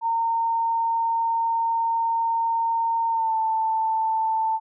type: tone with pitch glide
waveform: sine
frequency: 916 to 887.4 Hz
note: A#5 to A5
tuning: -31 to +14 cents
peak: -20 dBFS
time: 0.01-4.6 s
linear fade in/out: 50 ms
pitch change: -55 cents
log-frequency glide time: 3.09-3.36 s
effects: none